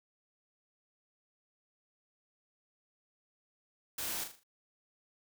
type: noise with echo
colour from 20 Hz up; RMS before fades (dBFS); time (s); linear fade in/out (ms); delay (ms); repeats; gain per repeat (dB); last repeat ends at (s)
white; -38; 3.98-4.24; 5; 39; 5; -7; 4.435
effects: none